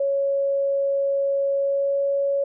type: tone with pitch glide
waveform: sine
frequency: 554.4 to 557.9 Hz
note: C#5 to C#5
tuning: 0 to +11 cents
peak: -19 dBFS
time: 0-2.44 s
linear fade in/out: 5 ms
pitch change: +11 cents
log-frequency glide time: 1.55-2.01 s
effects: none